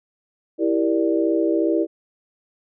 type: chord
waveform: sine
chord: E half-diminished seventh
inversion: none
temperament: equal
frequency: 329.6 / 392 / 466.2 / 587.3 Hz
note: E4 / G4 / Bb4 / D5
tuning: 0 / 0 / 0 / 0 cents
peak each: -19 / -24 / -25 / -25 dBFS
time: 0.58-1.87 s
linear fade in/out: 50 ms
effects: none